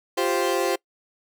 30% pulse chord, F suspended second, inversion none, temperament equal, 349.2 / 392 / 523.3 Hz, F4 / G4 / C5, 0 / 0 / 0 cents, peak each -23 dBFS, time 0.17-0.76 s, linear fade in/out 10 ms, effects noise-tail reverb RT60 0.1 s tail -24 dB re dry

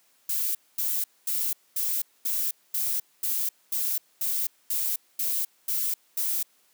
violet noise bursts, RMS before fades -27 dBFS, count 13, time 0.29-6.43 s, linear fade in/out 5 ms, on 260 ms, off 230 ms, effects white hiss -64 dBFS RMS until 6.73 s + high-pass 200 Hz 12 dB/octave

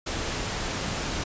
pink noise, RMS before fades -30 dBFS, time 0.06-1.24 s, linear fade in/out 10 ms, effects resampled to 16000 Hz

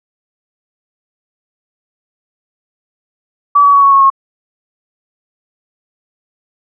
sine tone with pitch steps, 1148 / 1135.5 / 1123.1 / 1110.8 / 1098.7 / 1086.7 Hz, D6 / C#6 / C#6 / C#6 / C#6 / C#6, -40 / +41 / +22 / +3 / -16 / -35 cents, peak -4 dBFS, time 3.55-4.102 s, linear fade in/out 10 ms, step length 92 ms, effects none

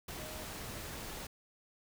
sine tone in noise, 622 Hz, D#5, 1 cent flat, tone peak -49 dBFS, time 0.19-0.44 s, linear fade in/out 5 ms, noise pink, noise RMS -44 dBFS, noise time 0.08-1.27 s, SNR -8 dB, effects none

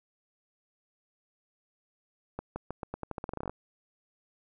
accelerating click train, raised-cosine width 1 ms, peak -21 dBFS, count 17, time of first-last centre 2.39-3.496 s, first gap 170 ms, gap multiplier 0.86, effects none

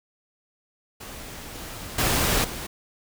pink noise with level steps, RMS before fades -39 / -37 / -22 / -34 dBFS, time 1-2.67 s, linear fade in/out 10 ms, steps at 1.55 / 1.98 / 2.44 s, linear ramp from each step 5 ms, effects none

